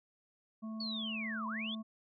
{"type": "harmonic tone", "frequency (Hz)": 220, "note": "A3", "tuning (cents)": 0, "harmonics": [1, 3, 5], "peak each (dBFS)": [-39, -55, -54], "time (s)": [0.62, 1.83], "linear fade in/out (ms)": 20}
{"type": "linear two-way sweep", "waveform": "sine", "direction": "down then up", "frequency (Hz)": [4517, 952, 3579], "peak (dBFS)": -38, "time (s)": [0.8, 1.75], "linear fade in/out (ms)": 5, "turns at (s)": 1.47}
{"effects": []}